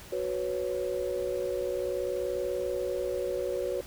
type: chord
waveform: sine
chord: F# suspended fourth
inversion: none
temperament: equal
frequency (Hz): 370 / 493.9 / 554.4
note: F#4 / B4 / C#5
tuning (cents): 0 / 0 / 0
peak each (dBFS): -33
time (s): 0.12-3.81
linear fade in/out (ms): 5
effects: added 60 Hz sine -51 dBFS peak until 3.86 s + pink hiss -48 dBFS RMS until 3.86 s